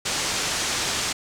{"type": "low-pass noise", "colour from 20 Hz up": "white", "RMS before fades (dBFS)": -26, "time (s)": [0.05, 1.13], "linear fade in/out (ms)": 10, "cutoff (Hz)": 7600, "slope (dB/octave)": 24, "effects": []}